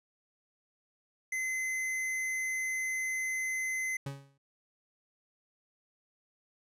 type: tone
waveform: square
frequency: 2050 Hz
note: C7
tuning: 36 cents flat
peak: -32 dBFS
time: 1.32-3.97 s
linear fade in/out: 5 ms
type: tone with exponential decay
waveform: 40% pulse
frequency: 138.59 Hz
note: C#3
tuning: in tune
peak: -33 dBFS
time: 4.06-4.38 s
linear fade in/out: 5 ms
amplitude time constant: 68 ms
effects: low-pass 12000 Hz 12 dB/octave